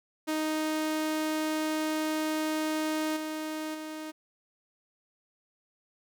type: tone with level steps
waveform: sawtooth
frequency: 311.1 Hz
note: D#4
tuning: in tune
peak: -24 / -29 / -33 dBFS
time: 0.27-4.12 s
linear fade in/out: 20 ms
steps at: 3.16 / 3.74 s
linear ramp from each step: 10 ms
effects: none